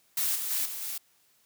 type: noise with level steps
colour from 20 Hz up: blue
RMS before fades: -28 / -33 / -29 / -37 / -35 dBFS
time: 0.17-0.98 s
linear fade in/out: 5 ms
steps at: 0.35 / 0.5 / 0.65 / 0.81 s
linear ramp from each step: 10 ms
effects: white hiss -66 dBFS RMS until 1.45 s + high-pass 60 Hz 12 dB/octave